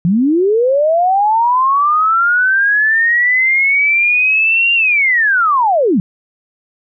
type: linear two-way sweep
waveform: sine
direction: up then down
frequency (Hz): 161.8 to 2794 to 161.8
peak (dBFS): -9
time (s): 0.05-6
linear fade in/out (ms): 0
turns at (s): 4.74
effects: none